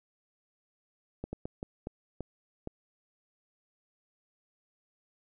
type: slowing click train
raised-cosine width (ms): 2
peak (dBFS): -23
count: 7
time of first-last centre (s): 1.24-2.674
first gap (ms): 90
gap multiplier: 1.39
effects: none